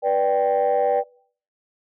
sine chord, G major, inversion first, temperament just, 490 / 588 / 784 Hz, B4 / D5 / G5, -14 / +2 / 0 cents, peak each -20 dBFS, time 0.02-1.04 s, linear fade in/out 50 ms, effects noise-tail reverb RT60 0.5 s tail -22 dB re dry + tanh soft clip ceiling -12 dBFS

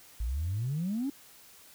sine exponential sweep, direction up, 52.4 to 291 Hz, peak -28 dBFS, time 0.2-1.1 s, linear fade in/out 5 ms, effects tanh soft clip ceiling -25 dBFS + white hiss -55 dBFS RMS until 1.74 s

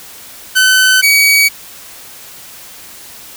sawtooth tone pair in turn, 1519 / 2264 Hz, F#6 / C#7, +45 / +36 cents, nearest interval perfect fifth, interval 691 cents, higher second, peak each -3 dBFS, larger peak neither, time 0.55-1.02 / 1.02-1.49 s, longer neither, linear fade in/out 20 ms, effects white hiss -34 dBFS RMS until 3.36 s

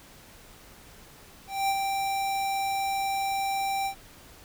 square tone with ADSR envelope, 784 Hz, G5, in tune, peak -23 dBFS, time 1.47-3.95 s, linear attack 220 ms, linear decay 51 ms, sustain -4 dB, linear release 88 ms, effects pink hiss -51 dBFS RMS until 4.44 s

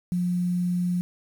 sine tone with quantisation, 177.9 Hz, F3, 32 cents sharp, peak -22 dBFS, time 0.12-1.01 s, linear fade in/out 0 ms, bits 8, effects none

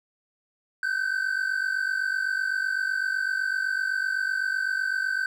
triangle tone pair together, 1513 / 1560.9 Hz, F#6 / G6, +38 / -8 cents, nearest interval minor second, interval 54 cents, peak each -25 dBFS, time 0.83-5.26 s, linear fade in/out 2 ms, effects tanh soft clip ceiling -15 dBFS

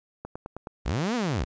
click train, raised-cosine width 1 ms, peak -22 dBFS, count 5, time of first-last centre 0.25-0.671 s, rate 9.49 Hz
sawtooth linear two-way sweep, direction up then down, 40.06 to 255.5 to 43.05 Hz, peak -21 dBFS, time 0.85-1.45 s, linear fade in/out 20 ms, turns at 1.15 s
effects resampled to 16000 Hz + 10-bit

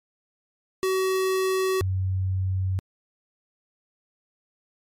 square / sine tone pair in turn, 377.7 / 94.13 Hz, F#4 / F#2, +36 / +30 cents, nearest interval 2 octaves, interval 2406 cents, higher first, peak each -22 dBFS, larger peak neither, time 0.83-1.81 / 1.81-2.79 s, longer neither, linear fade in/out 0 ms, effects MP3 64 kbps

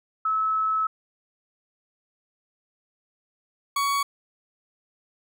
sine / 40% pulse tone pair in turn, 1298 / 1122.1 Hz, E6 / C#6, -27 / +21 cents, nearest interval minor third, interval 252 cents, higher first, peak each -21 dBFS, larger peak neither, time 0.25-0.87 / 3.76-4.03 s, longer first, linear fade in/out 5 ms, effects none

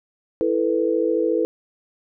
sine chord, E suspended fourth, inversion none, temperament equal, 329.6 / 440 / 493.9 Hz, E4 / A4 / B4, 0 / 0 / 0 cents, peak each -22 dBFS, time 0.41-1.45 s, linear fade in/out 0 ms, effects none

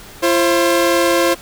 sawtooth tone pair together, 340.6 / 532 Hz, F4 / C5, -43 / +29 cents, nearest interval minor sixth, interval 772 cents, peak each -11 dBFS, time 0.22-1.35 s, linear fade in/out 20 ms, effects pink hiss -38 dBFS RMS until 1.41 s

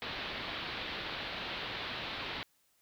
white low-pass noise, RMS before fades -40 dBFS, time 0.02-2.43 s, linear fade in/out 0 ms, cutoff 4100 Hz, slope 48 dB/octave, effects white hiss -72 dBFS RMS until 2.81 s

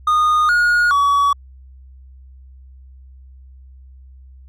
triangle tone with pitch steps, 1229 / 1439 / 1133 Hz, D#6 / F#6 / C#6, -22 / -49 / +37 cents, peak -10 dBFS, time 0.07-1.33 s, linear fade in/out 5 ms, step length 420 ms, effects added 65 Hz sine -39 dBFS peak until 4.48 s

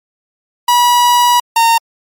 45% pulse tone pair in turn, 971 / 917.8 Hz, B5 / A#5, -30 / -27 cents, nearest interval minor second, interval 97 cents, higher first, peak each -7 dBFS, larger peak neither, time 0.68-1.4 / 1.56-1.78 s, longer first, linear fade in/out 5 ms, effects MP3 64 kbps

